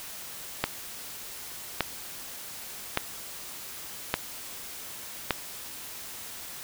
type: click train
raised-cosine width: 0.3 ms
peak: -7 dBFS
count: 5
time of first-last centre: 0.64-5.307 s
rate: 0.857 Hz
effects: white hiss -41 dBFS RMS until 6.63 s